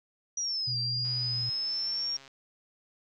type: exponential two-way sweep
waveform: sine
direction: down then up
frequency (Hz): 5840 to 4699 to 5590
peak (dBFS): -29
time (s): 0.37-2.17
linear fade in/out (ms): 5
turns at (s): 0.79
type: tone with pitch glide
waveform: sine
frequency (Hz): 123.47 to 119.96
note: B2 to B2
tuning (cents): 0 to -50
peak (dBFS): -34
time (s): 0.67-1.5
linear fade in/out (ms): 10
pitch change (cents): -50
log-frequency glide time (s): 1.12-1.35
type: click train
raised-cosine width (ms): 0.2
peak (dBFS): -34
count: 168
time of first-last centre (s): 1.05-2.278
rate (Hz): 136
effects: none